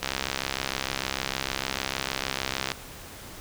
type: click train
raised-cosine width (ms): 0.2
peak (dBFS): -9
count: 180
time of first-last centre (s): 0.03-2.718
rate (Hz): 66.6
effects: pink hiss -43 dBFS RMS until 3.4 s